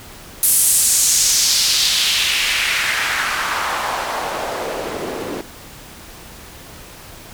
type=noise with band-pass filter sweep; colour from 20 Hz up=white; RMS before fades=-18 dBFS; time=0.43-5.41 s; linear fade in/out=0 ms; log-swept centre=11000 to 320 Hz; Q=1.9; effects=pink hiss -38 dBFS RMS until 7.33 s